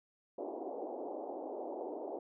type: band-pass noise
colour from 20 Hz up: pink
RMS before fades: -42 dBFS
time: 0.38-2.19 s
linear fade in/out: 5 ms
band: 290 to 820 Hz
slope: 48 dB/octave
effects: none